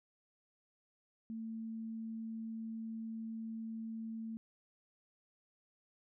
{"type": "tone", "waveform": "sine", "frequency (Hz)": 224.1, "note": "A3", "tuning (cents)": 32, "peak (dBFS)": -40, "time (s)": [1.3, 4.37], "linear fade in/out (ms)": 0, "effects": []}